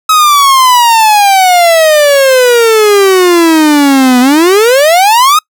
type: exponential two-way sweep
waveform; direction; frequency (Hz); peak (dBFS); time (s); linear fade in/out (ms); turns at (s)
45% pulse; down then up; 1283 to 245.2 to 1283; -3; 0.09-5.39; 5; 4.2
effects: noise-tail reverb RT60 0.1 s tail -26 dB re dry